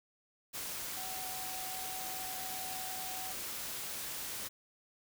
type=tone in noise; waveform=sine; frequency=750 Hz; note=F#5; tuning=23 cents sharp; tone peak=-45 dBFS; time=0.96-3.33 s; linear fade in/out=20 ms; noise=white; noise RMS=-41 dBFS; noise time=0.53-4.49 s; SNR=-7 dB; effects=none